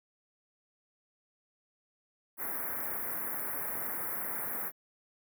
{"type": "band-stop noise", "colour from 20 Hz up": "white", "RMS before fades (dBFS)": -36, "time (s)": [2.37, 4.72], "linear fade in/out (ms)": 50, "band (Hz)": [2000, 11000], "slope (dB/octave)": 48, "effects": ["high-pass 150 Hz 12 dB/octave"]}